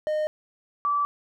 triangle / sine tone pair in turn, 613 / 1157.2 Hz, D#5 / D6, -26 / -26 cents, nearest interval major seventh, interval 1100 cents, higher second, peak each -21 dBFS, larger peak neither, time 0.07-0.27 / 0.85-1.05 s, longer neither, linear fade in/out 0 ms, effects none

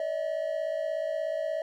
triangle tone pair together, 580.3 / 637 Hz, D5 / D#5, -21 / +41 cents, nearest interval major second, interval 162 cents, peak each -31 / -28 dBFS, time 0-1.62 s, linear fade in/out 2 ms, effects none

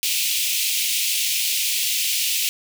pink high-pass noise, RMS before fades -22 dBFS, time 0.03-2.49 s, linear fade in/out 0 ms, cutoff 2400 Hz, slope 48 dB/octave, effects none

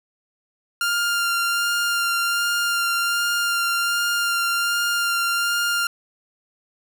sawtooth tone with vibrato, 1396.9 Hz, F6, in tune, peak -16 dBFS, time 0.81-5.87 s, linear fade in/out 2 ms, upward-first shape sine, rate 1.3 Hz, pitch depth 12 cents each way, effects none

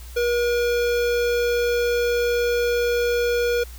square tone with notch filter, 479.3 Hz, A#4, 48 cents sharp, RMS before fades -21 dBFS, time 0.16-3.64 s, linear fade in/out 10 ms, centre 9700 Hz, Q 0.92, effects added 60 Hz sine -36 dBFS peak until 3.78 s + white hiss -46 dBFS RMS until 3.78 s

